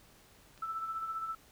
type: clicks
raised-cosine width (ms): 0.2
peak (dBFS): -39 / -46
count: 2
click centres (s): 0.577 / 0.656
type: tone with tremolo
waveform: sine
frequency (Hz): 1321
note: E6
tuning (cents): +3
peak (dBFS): -33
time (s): 0.62-1.35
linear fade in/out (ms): 5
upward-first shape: sine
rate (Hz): 15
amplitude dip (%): 50
effects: pink hiss -61 dBFS RMS until 1.51 s